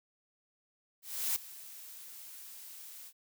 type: noise with ADSR envelope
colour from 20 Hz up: blue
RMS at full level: -31 dBFS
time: 1.02-3.13 s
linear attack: 340 ms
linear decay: 3 ms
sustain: -18 dB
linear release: 66 ms
effects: none